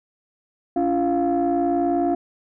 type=tone cluster; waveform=sine; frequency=282.2 / 341.9 / 699 Hz; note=C#4 / F4 / F5; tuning=+31 / -37 / +1 cents; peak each=-21 dBFS; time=0.76-2.15 s; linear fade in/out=5 ms; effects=tanh soft clip ceiling -13 dBFS